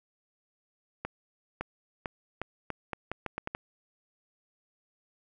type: accelerating click train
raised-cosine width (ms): 0.5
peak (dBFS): -18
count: 11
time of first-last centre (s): 1.05-3.549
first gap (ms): 560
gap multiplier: 0.8
effects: none